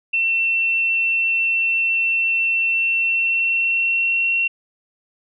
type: tone with pitch glide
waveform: sine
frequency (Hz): 2697 to 2727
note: E7 to F7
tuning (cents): +39 to -42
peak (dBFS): -16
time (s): 0.13-4.48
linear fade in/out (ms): 10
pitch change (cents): +19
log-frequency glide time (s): 2.71-4.33
effects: none